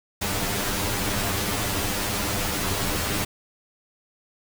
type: noise with comb filter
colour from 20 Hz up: pink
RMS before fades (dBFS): -26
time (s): 0.21-3.25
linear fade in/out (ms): 10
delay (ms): 10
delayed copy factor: +0.95
effects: none